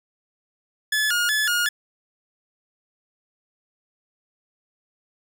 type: tone with vibrato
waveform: sawtooth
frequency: 1568 Hz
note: G6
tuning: in tune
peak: -16 dBFS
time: 0.92-1.69 s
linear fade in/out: 5 ms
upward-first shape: square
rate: 2.7 Hz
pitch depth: 160 cents each way
effects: none